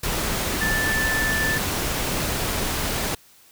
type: tone in noise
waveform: sine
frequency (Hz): 1760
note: A6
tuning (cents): 0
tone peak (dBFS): -22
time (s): 0.61-1.58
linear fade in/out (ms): 5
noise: pink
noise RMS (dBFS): -25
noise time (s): 0.03-3.15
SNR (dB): 0
effects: white hiss -53 dBFS RMS until 3.51 s